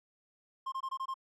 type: tone bursts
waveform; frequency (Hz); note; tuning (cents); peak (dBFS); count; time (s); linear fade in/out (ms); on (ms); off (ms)
triangle; 1062; C6; +25; -32; 6; 0.66-1.142; 10; 62; 22
effects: none